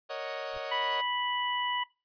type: chord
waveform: sawtooth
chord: D# minor seventh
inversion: second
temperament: equal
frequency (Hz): 466.2 / 554.4 / 622.3 / 740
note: A#4 / C#5 / D#5 / F#5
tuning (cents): 0 / 0 / 0 / 0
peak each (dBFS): -40 / -34 / -35 / -39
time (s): 0.09-1.02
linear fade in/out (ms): 20
type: noise with exponential growth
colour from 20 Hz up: brown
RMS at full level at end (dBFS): -37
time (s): 0.5-0.58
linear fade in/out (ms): 2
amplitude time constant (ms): 16
type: harmonic tone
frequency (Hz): 985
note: B5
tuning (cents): -5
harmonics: 1 / 2 / 3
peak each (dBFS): -31 / -35 / -34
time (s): 0.71-1.84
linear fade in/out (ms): 10
effects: noise-tail reverb RT60 0.3 s tail -22 dB re dry + resampled to 11025 Hz